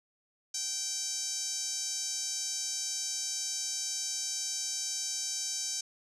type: tone with band-pass filter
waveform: 5% pulse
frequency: 778 Hz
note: G5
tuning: 13 cents flat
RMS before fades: -35 dBFS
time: 0.54-5.81 s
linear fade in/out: 5 ms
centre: 6200 Hz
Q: 3.7
effects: none